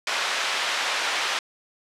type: band-pass noise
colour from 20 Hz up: white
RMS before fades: -26 dBFS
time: 0.07-1.39 s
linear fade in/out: 2 ms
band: 680 to 3300 Hz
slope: 12 dB/octave
effects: low-pass 10000 Hz 12 dB/octave